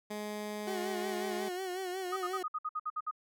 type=tone; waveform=15% pulse; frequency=210 Hz; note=G#3; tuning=19 cents sharp; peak=-31 dBFS; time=0.1-1.49 s; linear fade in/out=10 ms
type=tone with vibrato; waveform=30% pulse; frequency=370 Hz; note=F#4; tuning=in tune; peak=-33 dBFS; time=0.67-2.43 s; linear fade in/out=5 ms; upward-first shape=sine; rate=5.5 Hz; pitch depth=64 cents each way
type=tone bursts; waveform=sine; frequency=1244.5 Hz; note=D#6; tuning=in tune; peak=-32 dBFS; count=10; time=2.12-3.112 s; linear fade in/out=10 ms; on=47 ms; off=58 ms
effects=none